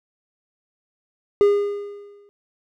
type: tone with exponential decay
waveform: triangle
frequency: 407.3 Hz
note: G#4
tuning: 34 cents flat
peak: -8 dBFS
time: 1.41-2.29 s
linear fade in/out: 0 ms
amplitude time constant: 190 ms
effects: none